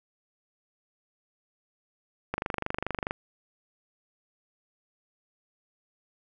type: click train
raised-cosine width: 0.5 ms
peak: -14 dBFS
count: 20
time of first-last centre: 2.34-3.109 s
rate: 24.7 Hz
effects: none